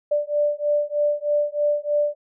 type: beating tone pair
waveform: sine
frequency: 587.3 / 590.5 Hz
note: D5 / D5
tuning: 0 / +9 cents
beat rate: 3.2 Hz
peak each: -22 dBFS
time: 0.11-2.15 s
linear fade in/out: 10 ms
effects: none